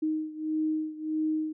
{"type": "beating tone pair", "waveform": "sine", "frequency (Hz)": [311.1, 312.7], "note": ["D#4", "D#4"], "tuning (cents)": [0, 9], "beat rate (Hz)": 1.6, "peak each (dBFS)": [-29, -32], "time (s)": [0.02, 1.53], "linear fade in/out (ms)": 10, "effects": []}